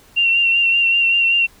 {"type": "tone with vibrato", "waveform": "sine", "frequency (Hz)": 2750, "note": "F7", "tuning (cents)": -27, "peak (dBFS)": -12, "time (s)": [0.16, 1.47], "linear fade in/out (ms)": 20, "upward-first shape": "sine", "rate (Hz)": 5.2, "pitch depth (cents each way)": 28, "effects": ["pink hiss -49 dBFS RMS until 1.6 s"]}